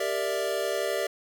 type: chord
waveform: square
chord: E half-diminished seventh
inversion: first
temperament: equal with one note detuned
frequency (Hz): 395.4 / 466.2 / 587.3 / 659.3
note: G4 / Bb4 / D5 / E5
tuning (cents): +15 / 0 / 0 / 0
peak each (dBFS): -33 / -34 / -31 / -34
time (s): 0-1.07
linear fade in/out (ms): 5
effects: none